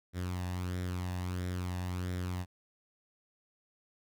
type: tone with flanger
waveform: sawtooth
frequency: 90.4 Hz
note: F#2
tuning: 40 cents flat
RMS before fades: -36 dBFS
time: 0.13-2.46 s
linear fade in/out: 50 ms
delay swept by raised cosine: 0.54 to 1.13 ms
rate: 1.5 Hz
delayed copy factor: +0.55
effects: none